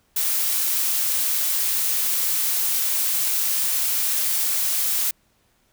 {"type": "noise", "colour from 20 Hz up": "blue", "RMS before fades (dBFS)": -22, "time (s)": [0.16, 5.11], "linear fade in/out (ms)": 5, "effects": ["pink hiss -64 dBFS RMS until 5.72 s"]}